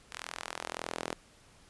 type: tone with high-pass filter sweep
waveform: sawtooth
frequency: 41.75 Hz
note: E1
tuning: 23 cents sharp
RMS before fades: -41 dBFS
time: 0.11-1.15 s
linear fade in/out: 20 ms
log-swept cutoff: 1500 to 360 Hz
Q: 0.82
effects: pink hiss -60 dBFS RMS until 1.69 s + resampled to 24000 Hz